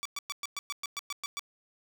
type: tone bursts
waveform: 10% pulse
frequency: 1150 Hz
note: D6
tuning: 37 cents flat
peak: -25 dBFS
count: 11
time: 0.03-1.394 s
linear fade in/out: 0 ms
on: 24 ms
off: 110 ms
effects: none